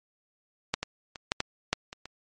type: clicks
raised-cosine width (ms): 0.2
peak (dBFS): -8 / -13 / -22 / -7 / -9 / -6 / -22 / -23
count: 8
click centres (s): 0.74 / 0.83 / 1.158 / 1.319 / 1.404 / 1.73 / 1.929 / 2.056
effects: MP3 48 kbps